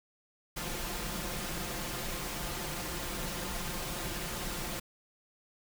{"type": "noise with comb filter", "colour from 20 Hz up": "pink", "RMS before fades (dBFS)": -37, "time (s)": [0.56, 4.8], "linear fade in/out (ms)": 10, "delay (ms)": 5.7, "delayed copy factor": 0.55, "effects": []}